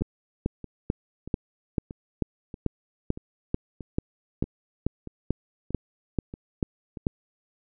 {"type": "two click trains", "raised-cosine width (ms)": 3, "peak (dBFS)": [-24, -11], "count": [12, 17], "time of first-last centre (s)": [[0.01, 6.972], [0.02, 7.068]], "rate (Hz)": [1.58, 2.27], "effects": []}